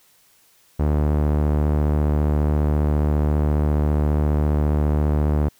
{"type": "tone with low-pass filter", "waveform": "sawtooth", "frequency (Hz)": 74.7, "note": "D2", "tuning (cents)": 30, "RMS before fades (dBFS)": -19, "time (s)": [0.79, 5.49], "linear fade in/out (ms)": 10, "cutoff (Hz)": 920, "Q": 0.61, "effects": ["white hiss -57 dBFS RMS until 5.59 s"]}